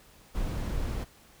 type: noise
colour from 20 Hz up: brown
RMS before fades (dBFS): -31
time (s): 0.34-1.05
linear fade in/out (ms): 20
effects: pink hiss -57 dBFS RMS until 1.4 s